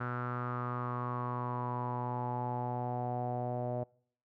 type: tone with low-pass filter sweep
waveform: sawtooth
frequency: 122.9 Hz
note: B2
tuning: 8 cents flat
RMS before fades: -36 dBFS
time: 0-3.84 s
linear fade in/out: 10 ms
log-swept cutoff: 1400 to 650 Hz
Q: 7
effects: noise-tail reverb RT60 0.6 s tail -26 dB re dry